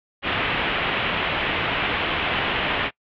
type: low-pass noise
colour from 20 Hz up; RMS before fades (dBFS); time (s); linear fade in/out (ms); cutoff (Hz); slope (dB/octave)
white; -24; 0.22-2.91; 50; 3200; 48
effects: noise-tail reverb RT60 0.1 s tail -24 dB re dry